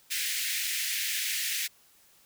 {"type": "high-pass noise", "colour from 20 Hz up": "pink", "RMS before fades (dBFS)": -31, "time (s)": [0.1, 1.68], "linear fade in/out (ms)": 20, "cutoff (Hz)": 1800, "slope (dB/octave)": 48, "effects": ["white hiss -61 dBFS RMS until 2.25 s"]}